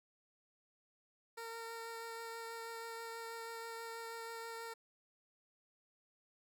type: tone with vibrato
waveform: 15% pulse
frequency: 458.1 Hz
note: A#4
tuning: 30 cents flat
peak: -38 dBFS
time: 1.37-4.74 s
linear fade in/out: 10 ms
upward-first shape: triangle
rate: 6.2 Hz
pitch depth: 13 cents each way
effects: none